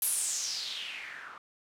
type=noise with low-pass filter sweep; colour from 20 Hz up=blue; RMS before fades=-35 dBFS; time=0.02-1.38 s; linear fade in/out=2 ms; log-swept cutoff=12000 to 1200 Hz; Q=4.7; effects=none